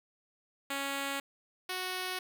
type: tone pair in turn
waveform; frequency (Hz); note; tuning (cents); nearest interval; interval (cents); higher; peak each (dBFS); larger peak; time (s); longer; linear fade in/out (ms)
5% pulse; 277.2 / 369; C#4 / F#4; 0 / -5; perfect fourth; 495; second; -22 / -23; first; 0.7-1.2 / 1.69-2.19; neither; 5
effects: none